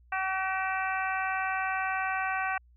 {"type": "harmonic tone with a mistuned harmonic", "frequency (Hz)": 380, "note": "F#4", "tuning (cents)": 46, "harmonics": [2, 3, 4, 5, 6, 7], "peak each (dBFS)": [-32, -35, -33, -37, -39, -40], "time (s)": [0.12, 2.58], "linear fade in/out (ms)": 5, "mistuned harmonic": 6, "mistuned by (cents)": 46, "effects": ["added 60 Hz sine -56 dBFS peak until 2.76 s"]}